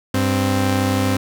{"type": "tone pair together", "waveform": "sawtooth", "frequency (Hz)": [97.99, 261.6], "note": ["G2", "C4"], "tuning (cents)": [0, 0], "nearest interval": "octave + perfect fourth", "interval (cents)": 1700, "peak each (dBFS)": -15, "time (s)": [0.14, 1.17], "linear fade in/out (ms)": 5, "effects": []}